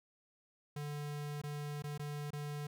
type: tone with dropouts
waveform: square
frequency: 146.83 Hz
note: D3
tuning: in tune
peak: -40 dBFS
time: 0.76-2.67 s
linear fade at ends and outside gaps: 5 ms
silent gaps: 1.417-1.436 / 1.823-1.839 / 1.978-1.994 / 2.306-2.331 s
effects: none